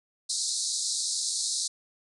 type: band-pass noise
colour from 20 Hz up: pink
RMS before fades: -30 dBFS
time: 0.29-1.68 s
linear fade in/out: 10 ms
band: 3900 to 9600 Hz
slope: 96 dB/octave
effects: none